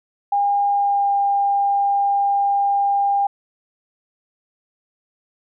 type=tone with pitch glide; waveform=sine; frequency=808 to 801.5 Hz; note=G#5 to G5; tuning=-48 to +38 cents; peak=-15 dBFS; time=0.32-3.27 s; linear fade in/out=5 ms; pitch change=-14 cents; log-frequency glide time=0.69-1.13 s; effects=none